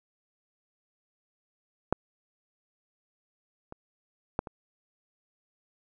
clicks, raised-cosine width 1 ms, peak -9 / -27 / -12 / -25 dBFS, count 4, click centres 1.926 / 3.724 / 4.391 / 4.472 s, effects none

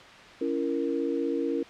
sine chord, A# diminished, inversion first, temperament just, 279.7 / 335.6 / 466.2 Hz, C#4 / E4 / A#4, +16 / +31 / 0 cents, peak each -30 dBFS, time 0.41-1.63 s, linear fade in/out 5 ms, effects white hiss -47 dBFS RMS until 1.69 s + low-pass 3000 Hz 12 dB/octave

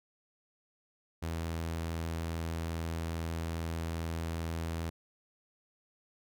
sawtooth tone, 82.41 Hz, E2, in tune, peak -30 dBFS, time 1.22-4.9 s, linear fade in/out 10 ms, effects none

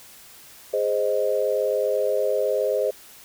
sine chord, Ab major, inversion none, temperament equal, 415.3 / 523.3 / 622.3 Hz, Ab4 / C5 / Eb5, 0 / 0 / 0 cents, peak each -25 / -23 / -25 dBFS, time 0.73-2.91 s, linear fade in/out 10 ms, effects white hiss -47 dBFS RMS until 3.24 s

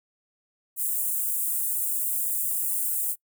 white high-pass noise, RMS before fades -27 dBFS, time 0.76-3.16 s, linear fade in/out 50 ms, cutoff 8000 Hz, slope 48 dB/octave, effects noise-tail reverb RT60 0.1 s tail -24 dB re dry

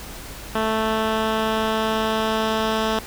10% pulse tone with low-pass filter sweep, 220 Hz, A3, in tune, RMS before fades -22 dBFS, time 0.55-2.99 s, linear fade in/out 2 ms, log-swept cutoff 2600 to 4400 Hz, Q 1.1, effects added 52 Hz sine -42 dBFS peak until 3.06 s + pink hiss -37 dBFS RMS until 3.06 s

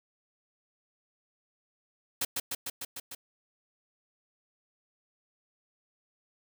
white noise with echo, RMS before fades -30 dBFS, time 2.21-2.25 s, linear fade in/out 5 ms, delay 150 ms, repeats 6, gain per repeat -2 dB, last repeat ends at 3.15 s, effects none

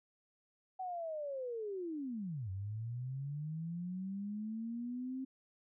sine linear two-way sweep, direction down then up, 759 to 92.5 to 265.9 Hz, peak -38 dBFS, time 0.79-5.25 s, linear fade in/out 10 ms, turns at 2.5 s, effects none

